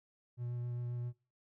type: tone with vibrato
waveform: triangle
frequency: 121.2 Hz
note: B2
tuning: 32 cents flat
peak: -35 dBFS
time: 0.37-1.13 s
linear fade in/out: 50 ms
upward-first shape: sine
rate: 7.5 Hz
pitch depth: 11 cents each way
effects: noise-tail reverb RT60 0.3 s tail -19 dB re dry